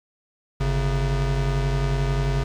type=tone pair together; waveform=square; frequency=49.09 / 136 Hz; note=G1 / C#3; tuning=+3 / -33 cents; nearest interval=octave + tritone; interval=1764 cents; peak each=-24 dBFS; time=0.6-2.44 s; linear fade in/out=10 ms; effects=low-pass 6000 Hz 12 dB/octave + 8-bit